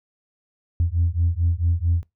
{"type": "beating tone pair", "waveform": "sine", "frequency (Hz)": [83, 87.5], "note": ["E2", "F2"], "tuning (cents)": [12, 4], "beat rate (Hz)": 4.5, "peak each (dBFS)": -20, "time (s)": [0.8, 2.03], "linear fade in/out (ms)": 0, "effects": ["noise-tail reverb RT60 0.2 s tail -23 dB re dry", "tanh soft clip ceiling -12 dBFS"]}